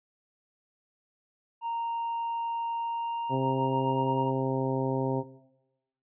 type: tone with pitch glide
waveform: triangle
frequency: 928 to 937.2 Hz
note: A#5 to A#5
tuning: -8 to +9 cents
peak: -28 dBFS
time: 1.61-4.32 s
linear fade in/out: 50 ms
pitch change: +17 cents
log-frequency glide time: 2.76-4.15 s
type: harmonic tone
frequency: 132.4 Hz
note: C3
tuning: 21 cents sharp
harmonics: 1 / 2 / 3 / 4 / 5 / 6 / 7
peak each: -30 / -31 / -33 / -34 / -39 / -41 / -37 dBFS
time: 3.29-5.24 s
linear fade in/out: 50 ms
effects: noise-tail reverb RT60 1.0 s tail -18 dB re dry + resampled to 8000 Hz